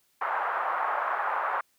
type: band-pass noise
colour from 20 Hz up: pink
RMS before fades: -29 dBFS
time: 0.21-1.61 s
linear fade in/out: 5 ms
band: 790 to 1400 Hz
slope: 24 dB/octave
effects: white hiss -69 dBFS RMS until 1.78 s